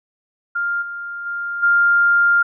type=tone with level steps; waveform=sine; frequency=1400 Hz; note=F6; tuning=4 cents sharp; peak=-18 / -26 / -22 / -11 dBFS; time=0.55-2.43 s; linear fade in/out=10 ms; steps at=0.81 / 1.25 / 1.62 s; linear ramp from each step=20 ms; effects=none